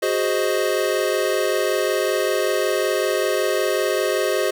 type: chord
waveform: square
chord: Ab dominant seventh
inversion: third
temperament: equal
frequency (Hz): 370 / 415.3 / 523.3 / 622.3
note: Gb4 / Ab4 / C5 / Eb5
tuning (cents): 0 / 0 / 0 / 0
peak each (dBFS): -25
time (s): 0.02-4.51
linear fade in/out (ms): 10
effects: none